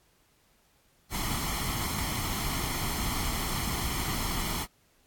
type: noise with comb filter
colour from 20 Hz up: pink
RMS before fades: -31 dBFS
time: 1.1-4.67 s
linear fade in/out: 50 ms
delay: 0.94 ms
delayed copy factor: +0.65
effects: pink hiss -66 dBFS RMS until 5.06 s + AAC 64 kbps